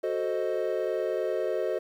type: chord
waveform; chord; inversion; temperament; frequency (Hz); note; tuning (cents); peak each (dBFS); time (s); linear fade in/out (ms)
triangle; F# diminished seventh; none; equal; 370 / 440 / 523.3 / 622.3; F#4 / A4 / C5 / Eb5; 0 / 0 / 0 / 0; -30; 0.03-1.79; 10
effects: 10-bit